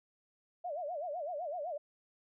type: tone with vibrato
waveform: sine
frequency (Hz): 644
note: E5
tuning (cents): -41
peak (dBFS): -36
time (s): 0.64-1.78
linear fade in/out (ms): 10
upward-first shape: sine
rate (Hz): 7.9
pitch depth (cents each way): 220
effects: none